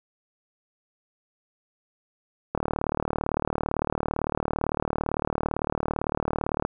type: click train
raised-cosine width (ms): 1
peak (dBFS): -11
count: 156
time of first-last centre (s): 2.55-6.651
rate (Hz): 37.8
effects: none